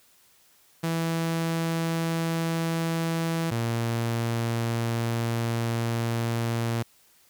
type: tone pair in turn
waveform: sawtooth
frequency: 164.81 / 116.1 Hz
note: E3 / A#2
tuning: 0 / -7 cents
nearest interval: tritone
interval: 607 cents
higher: first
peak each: -21 dBFS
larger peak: neither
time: 0.83-3.51 / 3.51-6.83 s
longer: second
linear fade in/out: 10 ms
effects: white hiss -60 dBFS RMS until 7.29 s